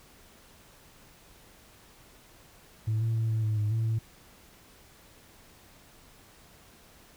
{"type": "tone with pitch steps", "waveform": "sine", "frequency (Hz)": [109.5, 113.3, 112.4, 110.8, 108, 105.4, 112.6, 111.9], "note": ["A2", "A#2", "A2", "A2", "A2", "G#2", "A2", "A2"], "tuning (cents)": [-8, -49, 37, 13, -32, 26, 40, 30], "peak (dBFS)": -23, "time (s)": [2.87, 3.99], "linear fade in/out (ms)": 10, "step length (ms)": 140, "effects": ["tanh soft clip ceiling -23 dBFS", "pink hiss -56 dBFS RMS until 7.16 s"]}